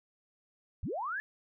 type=linear sweep; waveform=sine; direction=up; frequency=46.78 to 1760 Hz; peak=-33 dBFS; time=0.83-1.2 s; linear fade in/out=0 ms; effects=none